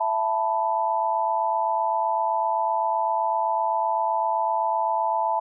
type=chord; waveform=sine; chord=E suspended fourth; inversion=none; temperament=equal with one note detuned; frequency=664.6 / 880 / 987.8 Hz; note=E5 / A5 / B5; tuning=+14 / 0 / 0 cents; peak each=-27 / -23 / -27 dBFS; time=0-5.4 s; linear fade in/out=10 ms; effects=none